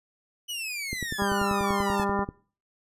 sawtooth exponential sweep, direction down, 2995 to 844 Hz, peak -28 dBFS, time 0.48-2.05 s, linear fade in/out 20 ms
click train, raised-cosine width 3 ms, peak -20 dBFS, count 15, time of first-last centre 0.93-2.289 s, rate 10.3 Hz
harmonic tone, 199.6 Hz, G3, 32 cents sharp, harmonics 1 / 2 / 3 / 4 / 5 / 6 / 7 / 9, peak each -30 / -31 / -36 / -32 / -32 / -35 / -38 / -40 dBFS, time 1.18-2.25 s, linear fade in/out 20 ms
effects noise-tail reverb RT60 0.4 s tail -20 dB re dry + resampled to 32000 Hz

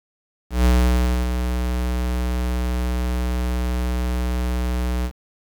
square tone with ADSR envelope, 61.5 Hz, B1, 7 cents flat, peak -13 dBFS, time 0.5-5.12 s, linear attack 150 ms, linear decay 640 ms, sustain -8 dB, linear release 71 ms, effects 7-bit

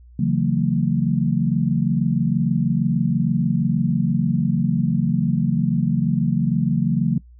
sine chord, F# dominant seventh, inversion second, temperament equal with one note detuned, 138.59 / 164.81 / 185 / 227.2 Hz, C#3 / E3 / F#3 / A#3, 0 / 0 / 0 / -44 cents, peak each -22 dBFS, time 0.19-7.18 s, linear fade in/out 5 ms, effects noise-tail reverb RT60 0.1 s tail -21 dB re dry + added 60 Hz sine -43 dBFS peak until 7.39 s

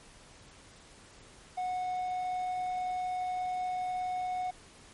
triangle tone, 733 Hz, F#5, 16 cents flat, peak -29 dBFS, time 1.57-4.51 s, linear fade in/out 10 ms, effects pink hiss -55 dBFS RMS until 4.93 s + MP3 48 kbps

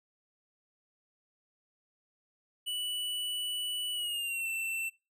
square tone with pitch glide, 2960 to 2683 Hz, F#7 to E7, 0 to +30 cents, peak -33 dBFS, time 2.66-4.9 s, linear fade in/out 20 ms, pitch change -170 cents, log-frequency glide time 3.93-4.47 s, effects noise-tail reverb RT60 0.3 s tail -25 dB re dry

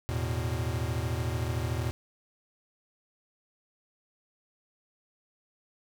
square chord, E suspended fourth, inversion none, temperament equal, 82.41 / 110 / 123.47 Hz, E2 / A2 / B2, 0 / 0 / 0 cents, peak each -34 dBFS, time 0.09-1.91 s, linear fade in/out 0 ms, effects none

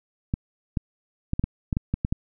clicks, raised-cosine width 5 ms, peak -11 dBFS, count 10, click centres 0.339 / 0.772 / 1.334 / 1.395 / 1.44 / 1.728 / 1.769 / 1.94 / 2.049 / 2.125 s, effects none

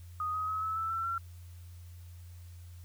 sine tone with pitch steps, 1243 / 1261.8 / 1280.9 / 1300.3 / 1320 / 1339.9 / 1360.2 Hz, D#6 / D#6 / D#6 / E6 / E6 / E6 / F6, -2 / +24 / +50 / -24 / +2 / +28 / -46 cents, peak -31 dBFS, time 0.2-1.18 s, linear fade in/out 2 ms, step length 140 ms, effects added 87 Hz sine -46 dBFS peak until 2.84 s + white hiss -63 dBFS RMS until 2.84 s

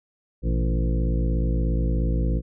harmonic tone with a mistuned harmonic, 56.9 Hz, A#1, 41 cents flat, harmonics 1 / 2 / 3 / 4 / 5 / 6 / 8 / 9, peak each -21 / -29 / -29 / -35 / -34 / -36 / -38 / -38 dBFS, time 0.42-2.42 s, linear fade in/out 50 ms, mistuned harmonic 2, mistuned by +120 cents, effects none

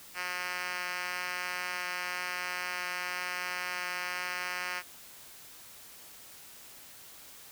5% pulse tone with band-pass filter, 179.8 Hz, F#3, 49 cents flat, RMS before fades -36 dBFS, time 0.14-4.83 s, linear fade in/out 50 ms, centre 2700 Hz, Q 0.95, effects white hiss -51 dBFS RMS until 7.51 s

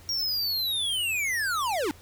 square linear sweep, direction down, 5630 to 266.8 Hz, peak -26 dBFS, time 0.09-1.91 s, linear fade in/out 0 ms, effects added 88 Hz sine -51 dBFS peak until 2.01 s + pink hiss -53 dBFS RMS until 2.01 s

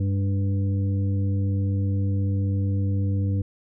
harmonic tone with a mistuned harmonic, 98 Hz, G2, in tune, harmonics 1 / 2 / 3 / 5, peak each -21 / -31 / -33 / -40 dBFS, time 0-3.42 s, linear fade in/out 5 ms, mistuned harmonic 2, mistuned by +28 cents, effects none

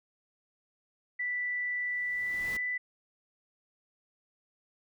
sine tone with pitch glide, 1973 to 1987.9 Hz, B6 to B6, -2 to +11 cents, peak -30 dBFS, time 1.19-2.78 s, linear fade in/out 10 ms, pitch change +13 cents, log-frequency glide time 2.1-2.53 s
pink noise with exponential growth, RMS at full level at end -42 dBFS, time 1.65-2.57 s, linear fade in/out 5 ms, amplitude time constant 200 ms
effects none

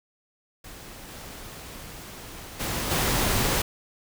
pink noise with level steps, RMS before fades -43 / -41 / -29 / -24 dBFS, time 0.64-3.62 s, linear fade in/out 5 ms, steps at 1.08 / 2.59 / 2.9 s, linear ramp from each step 20 ms, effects none

